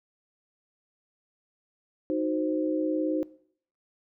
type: chord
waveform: sine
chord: C diminished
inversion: first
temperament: equal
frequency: 311.1 / 370 / 523.3 Hz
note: Eb4 / Gb4 / C5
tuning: 0 / 0 / 0 cents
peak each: -27 / -32 / -31 dBFS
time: 2.1-3.23 s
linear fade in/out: 0 ms
effects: noise-tail reverb RT60 0.6 s tail -20 dB re dry